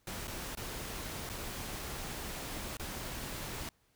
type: noise with dropouts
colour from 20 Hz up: pink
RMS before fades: -41 dBFS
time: 0.07-3.69 s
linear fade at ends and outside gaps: 2 ms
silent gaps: 0.273-0.278 / 0.551-0.572 / 1.292-1.297 / 2.77-2.796 s
effects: pink hiss -72 dBFS RMS until 3.95 s